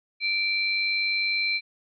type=tone pair together; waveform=sine; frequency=2349 / 4100 Hz; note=D7 / C8; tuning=0 / -36 cents; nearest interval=minor seventh; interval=964 cents; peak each=-24 / -28 dBFS; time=0.2-1.61 s; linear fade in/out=50 ms; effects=none